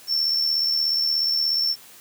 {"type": "tone with amplitude modulation", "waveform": "triangle", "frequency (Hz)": 5410, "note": "E8", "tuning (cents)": 44, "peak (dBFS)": -16, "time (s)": [0.07, 1.76], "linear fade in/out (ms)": 50, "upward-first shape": "sine", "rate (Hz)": 76.8, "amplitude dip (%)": 50, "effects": ["white hiss -47 dBFS RMS until 2 s", "high-pass 80 Hz 12 dB/octave"]}